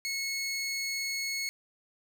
20% pulse tone, 2189 Hz, C#7, 22 cents flat, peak -26 dBFS, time 0.05-1.49 s, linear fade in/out 0 ms, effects none

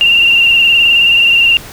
sine tone with vibrato, 2769 Hz, F7, 15 cents flat, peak -5 dBFS, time 0.01-1.57 s, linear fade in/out 0 ms, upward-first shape sine, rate 19 Hz, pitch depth 39 cents each way, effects pink hiss -31 dBFS RMS until 1.72 s

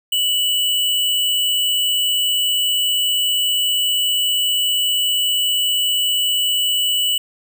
sine tone with sample-and-hold, 2960 Hz, F#7, in tune, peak -15 dBFS, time 0.12-7.18 s, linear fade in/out 5 ms, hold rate 11025 Hz, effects none

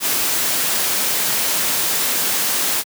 white noise, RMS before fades -19 dBFS, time 0-2.84 s, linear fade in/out 50 ms, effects high-pass 150 Hz 12 dB/octave

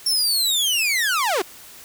sawtooth linear sweep, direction down, 5470 to 326.8 Hz, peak -15 dBFS, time 0.06-1.42 s, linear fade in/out 5 ms, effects white hiss -43 dBFS RMS until 1.84 s

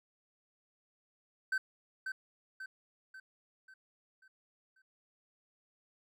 triangle tone with echo, 1538 Hz, G6, 33 cents flat, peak -28 dBFS, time 1.52-1.58 s, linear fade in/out 5 ms, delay 540 ms, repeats 6, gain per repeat -6 dB, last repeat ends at 4.82 s, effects none

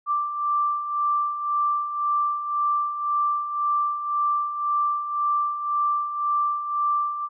sine beating tone pair, 1174.7 / 1176.6 Hz, D6 / D6, 0 / +3 cents, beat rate 1.9 Hz, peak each -29 / -22 dBFS, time 0.06-7.29 s, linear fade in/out 50 ms, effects none

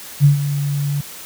sine tone with ADSR envelope, 143.4 Hz, D3, 41 cents flat, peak -5 dBFS, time 0.2-1.01 s, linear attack 46 ms, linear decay 120 ms, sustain -12 dB, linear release 7 ms, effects white hiss -35 dBFS RMS until 1.25 s + high-pass 60 Hz 12 dB/octave

